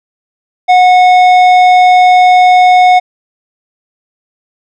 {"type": "tone with tanh clipping", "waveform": "sine", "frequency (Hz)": 730, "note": "F#5", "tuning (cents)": -24, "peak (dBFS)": -4, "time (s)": [0.68, 3], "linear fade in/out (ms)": 20, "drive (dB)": 11, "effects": []}